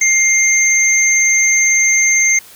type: tone pair together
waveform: sine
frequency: 2109 / 6311 Hz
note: C7 / G8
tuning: +13 / +11 cents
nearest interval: octave + perfect fifth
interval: 1898 cents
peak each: -12 dBFS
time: 0.01-2.39 s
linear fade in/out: 5 ms
effects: white hiss -40 dBFS RMS until 2.55 s